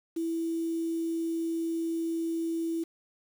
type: tone with quantisation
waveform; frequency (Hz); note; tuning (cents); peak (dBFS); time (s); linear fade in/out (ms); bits
sine; 330.1; E4; +2; -28; 0.16-2.84; 10; 8
effects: none